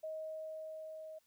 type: tone with level ramp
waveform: sine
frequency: 630 Hz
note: D#5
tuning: 21 cents sharp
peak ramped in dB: -39 to -46 dBFS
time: 0.03-1.19 s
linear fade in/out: 10 ms
effects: white hiss -75 dBFS RMS until 1.26 s